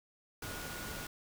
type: tone in noise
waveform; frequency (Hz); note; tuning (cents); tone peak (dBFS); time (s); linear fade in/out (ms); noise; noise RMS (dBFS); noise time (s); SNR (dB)
sine; 1445; F#6; -41; -48; 0.42-1.07; 5; pink; -43; 0.42-1.07; -8
effects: none